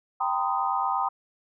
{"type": "chord", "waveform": "sine", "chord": "C minor seventh", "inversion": "second", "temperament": "equal with one note detuned", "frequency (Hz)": [784, 932.3, 1020.8, 1244.5], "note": ["G5", "Bb5", "C6", "Eb6"], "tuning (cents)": [0, 0, -43, 0], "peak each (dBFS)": [-28, -30, -29, -29], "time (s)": [0.2, 1.09], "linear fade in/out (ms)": 10, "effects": []}